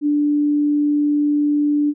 sine tone, 293.7 Hz, D4, in tune, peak -14 dBFS, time 0.01-1.94 s, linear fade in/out 50 ms, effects none

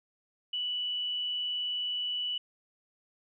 sine tone with amplitude modulation, 2960 Hz, F#7, in tune, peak -29 dBFS, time 0.53-2.38 s, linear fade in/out 5 ms, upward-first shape sine, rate 159 Hz, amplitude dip 25%, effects none

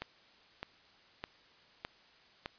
click train, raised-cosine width 0.3 ms, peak -22 dBFS, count 5, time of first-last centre 0.02-2.459 s, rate 1.64 Hz, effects white hiss -62 dBFS RMS until 2.58 s + resampled to 11025 Hz

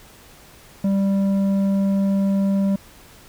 square tone with low-pass filter, 196.3 Hz, G3, 3 cents sharp, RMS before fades -19 dBFS, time 0.84-2.76 s, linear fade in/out 5 ms, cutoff 480 Hz, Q 0.88, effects pink hiss -47 dBFS RMS until 3.28 s

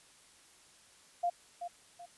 sine tone with echo, 698.5 Hz, F5, in tune, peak -28 dBFS, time 1.23-1.3 s, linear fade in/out 10 ms, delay 380 ms, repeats 2, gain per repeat -9 dB, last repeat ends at 2.06 s, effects white hiss -61 dBFS RMS until 2.17 s + resampled to 24000 Hz

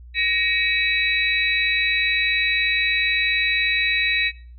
sine tone cluster, 1881 / 2276 / 2571 / 3907 Hz, A#6 / C#7 / E7 / B7, +15 / +45 / -44 / -19 cents, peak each -24 dBFS, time 0.14-4.32 s, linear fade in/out 50 ms, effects noise-tail reverb RT60 0.4 s tail -18 dB re dry + added 60 Hz sine -39 dBFS peak until 4.58 s

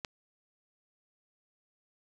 click, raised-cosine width 0.2 ms, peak -18 dBFS, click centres 0.048 s, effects none

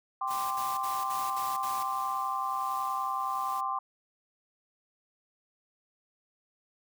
sine chord, G suspended fourth, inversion none, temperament just, 784 / 1045.3 / 1176 Hz, G5 / C6 / D6, 0 / -2 / +2 cents, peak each -35 / -32 / -34 dBFS, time 0.21-3.79 s, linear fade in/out 5 ms
white noise with tremolo, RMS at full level -48 dBFS, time 0.27-3.61 s, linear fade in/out 10 ms, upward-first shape triangle, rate 1.3 Hz, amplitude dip 60%
white noise bursts, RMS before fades -42 dBFS, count 6, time 0.3-1.835 s, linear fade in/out 10 ms, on 210 ms, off 55 ms
effects none

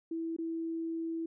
sine tone with dropouts, 328.5 Hz, E4, 6 cents flat, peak -33 dBFS, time 0.11-1.26 s, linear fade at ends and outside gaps 5 ms, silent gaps 0.365-0.385 s, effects none

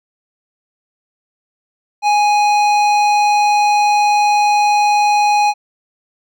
sine tone with hard clipping, 830.6 Hz, G#5, in tune, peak -12 dBFS, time 2.02-5.54 s, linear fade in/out 50 ms, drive 13 dB, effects none

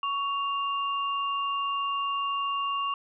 sine tone pair together, 1118.4 / 2794 Hz, C#6 / F7, +15 / 0 cents, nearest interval octave + major third, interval 1585 cents, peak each -27 / -34 dBFS, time 0.03-2.94 s, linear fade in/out 2 ms, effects none

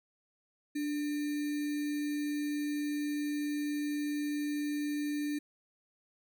sine tone with sample-and-hold, 293.9 Hz, D4, 1 cent sharp, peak -31 dBFS, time 0.75-5.39 s, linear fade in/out 10 ms, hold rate 2100 Hz, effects none

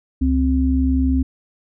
sine tone pair together, 69.18 / 261.6 Hz, C#2 / C4, -3 / 0 cents, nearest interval octave + major seventh, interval 2303 cents, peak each -17 dBFS, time 0.21-1.23 s, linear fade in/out 10 ms, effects none

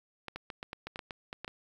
clicks, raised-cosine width 0.3 ms, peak -23 dBFS, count 12, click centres 0.283 / 0.36 / 0.502 / 0.629 / 0.731 / 0.87 / 0.959 / 0.992 / 1.108 / 1.329 / 1.446 / 1.479 s, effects 9-bit

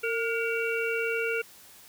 harmonic tone with a mistuned harmonic, 456.4 Hz, A#4, 37 cents flat, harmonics 1 / 3 / 5 / 6, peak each -29 / -32 / -34 / -34 dBFS, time 0.03-1.42 s, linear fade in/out 10 ms, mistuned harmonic 3, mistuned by +68 cents, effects white hiss -52 dBFS RMS until 1.88 s

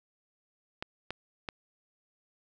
clicks, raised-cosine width 0.3 ms, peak -19 dBFS, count 3, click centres 0.825 / 1.106 / 1.488 s, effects none

